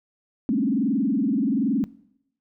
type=tone with frequency modulation; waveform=sine; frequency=246.9 Hz; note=B3; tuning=in tune; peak=-19 dBFS; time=0.49-1.84 s; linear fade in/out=0 ms; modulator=21.2 Hz; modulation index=2.1; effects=noise-tail reverb RT60 0.8 s tail -21 dB re dry